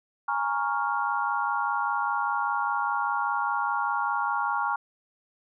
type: chord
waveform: sine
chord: Bb minor seventh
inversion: third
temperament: equal with one note detuned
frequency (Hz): 827.3 / 932.3 / 1108.7 / 1396.9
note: Ab5 / Bb5 / Db6 / F6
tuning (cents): -7 / 0 / 0 / 0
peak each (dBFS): -30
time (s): 0.28-4.76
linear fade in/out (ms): 5
effects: none